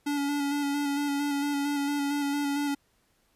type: tone with vibrato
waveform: square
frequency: 285.7 Hz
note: D4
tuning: 48 cents flat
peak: -27 dBFS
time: 0.06-2.75 s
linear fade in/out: 10 ms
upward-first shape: square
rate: 4.4 Hz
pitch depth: 20 cents each way
effects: pink hiss -69 dBFS RMS until 3.35 s + resampled to 32000 Hz